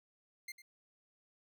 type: tone with echo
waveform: sawtooth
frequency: 2099 Hz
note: C7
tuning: 5 cents sharp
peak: -39 dBFS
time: 0.48-0.52 s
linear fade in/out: 5 ms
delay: 100 ms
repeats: 1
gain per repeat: -13 dB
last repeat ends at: 0.62 s
effects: none